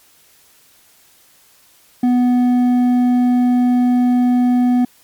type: tone with hard clipping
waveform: sine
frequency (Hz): 246.9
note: B3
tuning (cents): 0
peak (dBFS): -12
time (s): 2.03-4.85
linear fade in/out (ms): 5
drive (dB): 5
effects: white hiss -51 dBFS RMS until 5.03 s + MP3 96 kbps